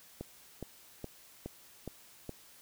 click train, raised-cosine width 2 ms, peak -26 dBFS, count 6, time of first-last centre 0.21-2.293 s, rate 2.4 Hz, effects white hiss -58 dBFS RMS until 2.61 s

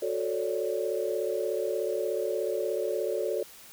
sine chord, D major seventh, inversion first, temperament just, 367.1 / 440.5 / 550.6 / 587.3 Hz, F#4 / A4 / C#5 / D5, -14 / +2 / -12 / 0 cents, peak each -33 / -31 / -33 / -34 dBFS, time 0.02-3.43 s, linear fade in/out 5 ms, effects white hiss -50 dBFS RMS until 3.72 s

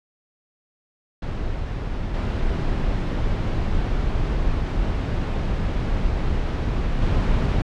brown noise with level steps, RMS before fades -26 / -22 / -19 dBFS, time 1.22-7.62 s, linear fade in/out 5 ms, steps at 2.14 / 7.02 s, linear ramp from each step 2 ms, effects low-pass 4000 Hz 12 dB/octave

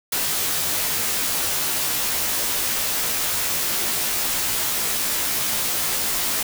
white noise with comb filter, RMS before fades -23 dBFS, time 0.12-6.43 s, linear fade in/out 5 ms, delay 16 ms, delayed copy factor -0.95, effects none

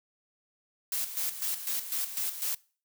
blue noise with tremolo, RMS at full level -31 dBFS, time 0.92-2.55 s, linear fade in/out 2 ms, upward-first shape square, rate 4 Hz, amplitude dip 65%, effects noise-tail reverb RT60 0.4 s tail -23 dB re dry

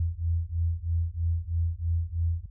sine beating tone pair, 82.41 / 85.51 Hz, E2 / F2, 0 / -36 cents, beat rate 3.1 Hz, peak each -28 dBFS, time 0-2.46 s, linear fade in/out 5 ms, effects added 50 Hz sine -44 dBFS peak until 2.5 s

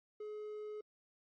triangle tone, 423.6 Hz, G#4, 34 cents sharp, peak -40 dBFS, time 0.2-0.81 s, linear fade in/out 5 ms, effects MP3 32 kbps

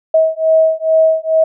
sine beating tone pair, 639 / 641.3 Hz, D#5 / E5, +46 / -48 cents, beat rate 2.3 Hz, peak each -12 dBFS, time 0.14-1.44 s, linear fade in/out 5 ms, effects none

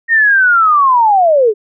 sine linear sweep, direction down, 1864.7 to 398.3 Hz, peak -6 dBFS, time 0.08-1.54 s, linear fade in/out 50 ms, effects none

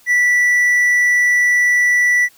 triangle tone, 1962 Hz, B6, 12 cents flat, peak -9 dBFS, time 0.06-2.29 s, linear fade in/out 50 ms, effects white hiss -50 dBFS RMS until 2.37 s

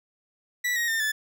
40% pulse tone with pitch steps, 1957 / 1881.6 / 1809.1 / 1739.5 Hz, B6 / A#6 / A6 / A6, -16 / +16 / +48 / -20 cents, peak -23 dBFS, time 0.64-1.12 s, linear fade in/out 10 ms, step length 120 ms, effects none

